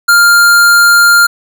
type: tone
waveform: square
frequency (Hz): 1400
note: F6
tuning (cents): +4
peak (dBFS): -4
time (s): 0.08-1.27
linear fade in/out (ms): 10
effects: none